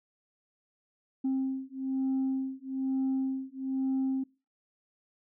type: beating tone pair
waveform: sine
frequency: 264.7 / 265.8 Hz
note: C4 / C4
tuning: +20 / +27 cents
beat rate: 1.1 Hz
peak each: -30 dBFS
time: 1.24-4.24 s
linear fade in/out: 10 ms
effects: noise-tail reverb RT60 0.3 s tail -23 dB re dry + tanh soft clip ceiling -24 dBFS